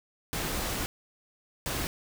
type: noise bursts at uneven times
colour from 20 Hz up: pink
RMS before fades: -32 dBFS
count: 2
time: 0.33-0.86 / 1.66-1.87 s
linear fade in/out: 0 ms
effects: none